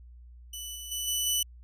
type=tone with level steps; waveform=15% pulse; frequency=2978 Hz; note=F#7; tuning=11 cents sharp; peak=-30 / -32 / -24 / -20 / -18 dBFS; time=0.53-1.43 s; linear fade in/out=5 ms; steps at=0.75 / 0.91 / 1.07 / 1.26 s; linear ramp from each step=10 ms; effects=added 60 Hz sine -47 dBFS peak until 1.63 s